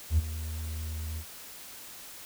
triangle tone with ADSR envelope, 79 Hz, D#2, 27 cents sharp, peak -15 dBFS, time 0.1-1.25 s, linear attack 81 ms, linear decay 24 ms, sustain -16 dB, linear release 72 ms, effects tanh soft clip ceiling -16 dBFS + white hiss -46 dBFS RMS until 2.25 s

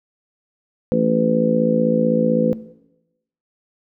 harmonic tone, 55.8 Hz, A1, 25 cents sharp, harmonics 3 / 4 / 5 / 6 / 7 / 8 / 9, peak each -24 / -19 / -24 / -29 / -29 / -30 / -18 dBFS, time 0.92-2.53 s, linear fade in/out 0 ms, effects noise-tail reverb RT60 0.9 s tail -17 dB re dry

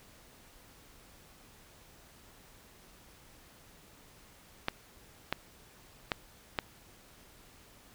clicks, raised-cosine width 0.3 ms, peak -13 dBFS, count 4, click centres 4.684 / 5.326 / 6.118 / 6.588 s, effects pink hiss -58 dBFS RMS until 7.94 s

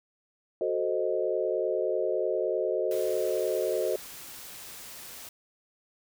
sine chord, F# diminished seventh, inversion none, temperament equal, 370 / 440 / 523.3 / 622.3 Hz, F#4 / A4 / C5 / Eb5, 0 / 0 / 0 / 0 cents, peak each -31 dBFS, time 0.61-3.96 s, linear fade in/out 2 ms
white noise, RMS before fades -44 dBFS, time 2.91-5.29 s, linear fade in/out 2 ms
effects none

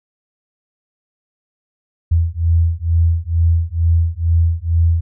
sine beating tone pair, 82.41 / 84.61 Hz, E2 / E2, 0 / +46 cents, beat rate 2.2 Hz, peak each -15 dBFS, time 2.11-5.01 s, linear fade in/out 10 ms, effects none

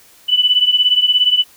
sine beating tone pair, 2977 / 2994 Hz, F#7 / F#7, +10 / +20 cents, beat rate 17 Hz, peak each -12 / -15 dBFS, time 0.28-1.44 s, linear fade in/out 20 ms, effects white hiss -47 dBFS RMS until 1.56 s

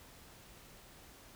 silence, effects pink hiss -57 dBFS RMS until 1.35 s

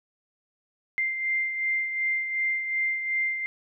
sine beating tone pair, 2093 / 2095.7 Hz, C7 / C7, 0 / +2 cents, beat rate 2.7 Hz, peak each -25 / -34 dBFS, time 0.98-3.46 s, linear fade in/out 0 ms, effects none

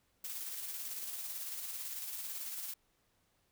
blue noise with tremolo, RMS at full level -41 dBFS, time 0.24-2.74 s, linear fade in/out 5 ms, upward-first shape square, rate 18 Hz, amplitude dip 30%, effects pink hiss -75 dBFS RMS until 3.51 s

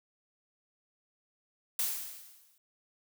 blue noise with exponential decay, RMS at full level -29 dBFS, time 1.79-2.58 s, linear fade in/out 2 ms, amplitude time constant 170 ms, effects none

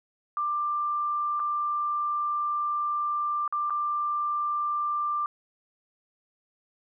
sine tone with dropouts, 1185 Hz, D6, 15 cents sharp, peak -25 dBFS, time 0.37-5.26 s, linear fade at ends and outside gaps 1 ms, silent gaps 1.396-1.4 / 3.478-3.525 / 3.698-3.705 s, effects none

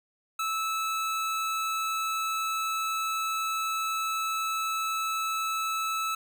square tone pair together, 1310 / 2606 Hz, E6 / E7, -11 / -20 cents, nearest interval octave, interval 1191 cents, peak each -29 / -37 dBFS, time 0.39-6.15 s, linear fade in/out 5 ms, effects none

